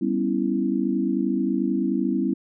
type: chord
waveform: sine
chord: C# half-diminished seventh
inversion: second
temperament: equal with one note detuned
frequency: 196 / 246.9 / 276.2 / 329.6 Hz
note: G3 / B3 / C#4 / E4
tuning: 0 / 0 / -6 / 0 cents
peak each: -26 dBFS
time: 0.01-2.34 s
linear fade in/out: 10 ms
effects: none